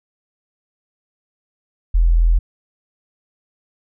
sine tone, 41.87 Hz, E1, 28 cents sharp, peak -10 dBFS, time 1.94-2.39 s, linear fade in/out 10 ms, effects none

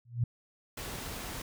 sine tone with exponential growth, 119.3 Hz, A#2, 41 cents sharp, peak -22 dBFS, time 0.05-0.24 s, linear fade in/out 5 ms, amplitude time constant 41 ms
pink noise, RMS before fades -40 dBFS, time 0.77-1.42 s, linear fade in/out 5 ms
effects none

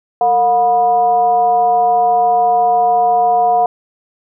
sine tone with frequency modulation, 718 Hz, F5, 48 cents sharp, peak -9 dBFS, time 0.21-3.66 s, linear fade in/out 2 ms, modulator 261 Hz, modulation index 0.55, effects none

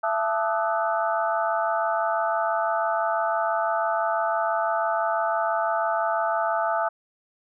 sine tone cluster, 671 / 874 / 1203 / 1289 / 1494 Hz, E5 / A5 / D6 / E6 / F#6, +31 / -12 / +41 / -39 / +16 cents, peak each -25 / -27 / -32 / -29 / -32 dBFS, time 0.03-6.89 s, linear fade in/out 10 ms, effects none

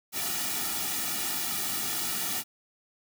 white noise with comb filter, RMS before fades -31 dBFS, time 0.12-2.44 s, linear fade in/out 50 ms, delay 1.9 ms, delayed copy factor -0.9, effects none

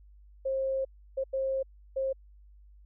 sine tone bursts at uneven times, 534 Hz, C5, 35 cents sharp, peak -27 dBFS, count 4, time 0.45-0.85 / 1.17-1.24 / 1.33-1.63 / 1.96-2.13 s, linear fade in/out 10 ms, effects added 50 Hz sine -52 dBFS peak until 2.85 s

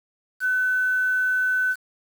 sine tone with quantisation, 1509 Hz, F#6, 34 cents sharp, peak -19 dBFS, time 0.4-1.76 s, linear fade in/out 50 ms, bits 7, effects none

